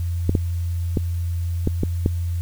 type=clicks; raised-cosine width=3 ms; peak=-6 dBFS; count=6; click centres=0.294 / 0.352 / 0.972 / 1.674 / 1.834 / 2.061 s; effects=added 86 Hz sine -21 dBFS peak until 2.41 s + white hiss -48 dBFS RMS until 2.41 s

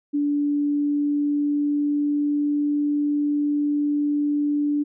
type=tone with pitch glide; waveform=sine; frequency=290 to 292.4 Hz; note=D4 to D4; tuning=-22 to -7 cents; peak=-19 dBFS; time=0.13-4.84 s; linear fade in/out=20 ms; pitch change=+15 cents; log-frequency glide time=0.27-2.76 s; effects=none

